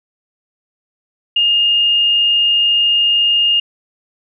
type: tone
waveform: sine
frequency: 2833 Hz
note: F7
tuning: 24 cents sharp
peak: -10 dBFS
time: 1.36-3.6 s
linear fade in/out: 5 ms
effects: none